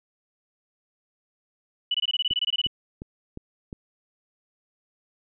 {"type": "tone bursts", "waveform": "sine", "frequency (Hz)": 2960, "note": "F#7", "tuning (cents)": 0, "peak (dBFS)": -21, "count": 14, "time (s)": [1.91, 2.672], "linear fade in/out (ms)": 5, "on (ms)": 34, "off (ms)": 22}
{"type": "click train", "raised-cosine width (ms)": 3, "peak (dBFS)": -23, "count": 5, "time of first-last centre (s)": [2.31, 3.728], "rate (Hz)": 2.82}
{"effects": []}